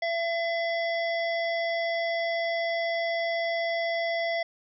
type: harmonic tone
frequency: 673 Hz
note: E5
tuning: 36 cents sharp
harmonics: 1 / 3 / 5 / 7 / 8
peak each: -27 / -31 / -40 / -45 / -43 dBFS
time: 0.02-4.43 s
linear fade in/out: 5 ms
effects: none